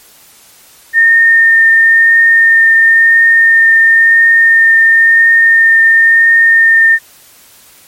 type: tone with vibrato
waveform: sine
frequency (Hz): 1822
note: A#6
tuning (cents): -40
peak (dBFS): -3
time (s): 0.93-6.99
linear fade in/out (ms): 50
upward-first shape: triangle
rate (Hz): 0.97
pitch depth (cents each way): 10
effects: white hiss -41 dBFS RMS until 7.87 s + MP3 64 kbps